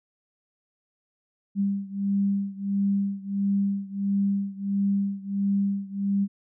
sine beating tone pair, 198.1 / 199.6 Hz, G3 / G3, +18 / +32 cents, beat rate 1.5 Hz, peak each -25 / -27 dBFS, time 1.55-6.28 s, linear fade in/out 50 ms, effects none

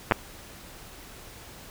clicks, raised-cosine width 0.5 ms, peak -4 dBFS, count 2, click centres 0.112 / 0.121 s, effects pink hiss -46 dBFS RMS until 1.7 s

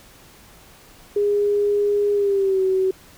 sine tone with pitch glide, 410 to 378.1 Hz, G#4 to F#4, -22 to +38 cents, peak -16 dBFS, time 1.16-2.91 s, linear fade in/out 5 ms, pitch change -140 cents, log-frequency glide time 2.13-2.62 s, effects pink hiss -48 dBFS RMS until 3.17 s

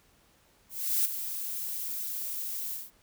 violet noise with ADSR envelope, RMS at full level -25 dBFS, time 0.69-2.91 s, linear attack 360 ms, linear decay 12 ms, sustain -10 dB, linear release 190 ms, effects pink hiss -64 dBFS RMS until 3.02 s

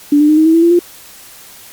sine tone with pitch steps, 291 / 298.7 / 306.5 / 314.6 / 322.9 / 331.4 / 340.1 / 349.1 Hz, D4 / D4 / D#4 / D#4 / E4 / E4 / F4 / F4, -16 / +29 / -26 / +19 / -36 / +9 / -46 / -1 cents, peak -5 dBFS, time 0.12-0.792 s, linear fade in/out 5 ms, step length 84 ms, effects white hiss -37 dBFS RMS until 1.72 s + MP3 96 kbps

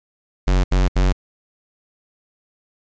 square tone bursts, 46.25 Hz, F#1, in tune, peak -14 dBFS, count 3, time 0.47-1.126 s, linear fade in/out 10 ms, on 170 ms, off 73 ms, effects resampled to 16000 Hz + 8-bit

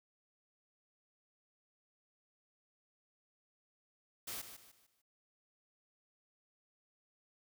white noise with echo, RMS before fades -43 dBFS, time 4.27-4.42 s, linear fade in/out 10 ms, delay 150 ms, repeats 4, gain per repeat -9 dB, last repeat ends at 5.02 s, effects none

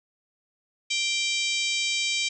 harmonic tone with a mistuned harmonic, 785 Hz, G5, 2 cents sharp, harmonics 3 / 4 / 5 / 6 / 7 / 8 / 9 / 10, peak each -28 / -30 / -32 / -34 / -35 / -36 / -37 / -38 dBFS, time 0.9-2.29 s, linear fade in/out 10 ms, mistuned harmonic 5, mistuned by -47 cents, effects none

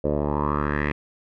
10% pulse tone with low-pass filter sweep, 73.42 Hz, D2, in tune, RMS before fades -24 dBFS, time 0.04-0.92 s, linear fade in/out 5 ms, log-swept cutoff 540 to 2200 Hz, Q 4.6, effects none

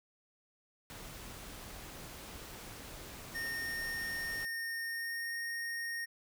pink noise, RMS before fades -48 dBFS, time 0.9-4.45 s, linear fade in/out 0 ms
square tone with pitch glide, 1836 to 1854.1 Hz, A#6 to A#6, -27 to -10 cents, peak -37 dBFS, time 3.34-6.06 s, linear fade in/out 20 ms, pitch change +17 cents, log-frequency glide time 4.82-5.42 s
effects none

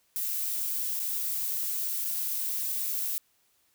violet noise with dropouts, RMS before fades -31 dBFS, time 0.16-3.18 s, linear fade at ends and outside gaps 0 ms, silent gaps 0.993-0.999 / 2.045-2.049 s, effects white hiss -69 dBFS RMS until 3.74 s

